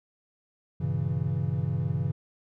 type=chord; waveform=triangle; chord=G diminished seventh; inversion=none; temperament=equal with one note detuned; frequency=98 / 119.61 / 138.59 / 164.81 Hz; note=G2 / Bb2 / Db3 / Fb3; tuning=0 / +45 / 0 / 0 cents; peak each=-30 / -31 / -27 / -30 dBFS; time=0.8-2.12 s; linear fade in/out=10 ms; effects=none